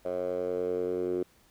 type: tone with band-pass filter sweep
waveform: 10% pulse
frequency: 90.4 Hz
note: F#2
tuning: 40 cents flat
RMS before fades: -31 dBFS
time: 0.05-1.23 s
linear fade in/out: 5 ms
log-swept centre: 580 to 370 Hz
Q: 4.9
effects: pink hiss -63 dBFS RMS until 1.5 s